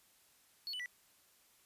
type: tone with pitch steps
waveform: triangle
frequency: 4385 / 2984 / 1960 Hz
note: C#8 / F#7 / B6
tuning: -20 / +14 / -14 cents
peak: -38 dBFS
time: 0.67-0.859 s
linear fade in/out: 0 ms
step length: 63 ms
effects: white hiss -68 dBFS RMS until 1.65 s + resampled to 32000 Hz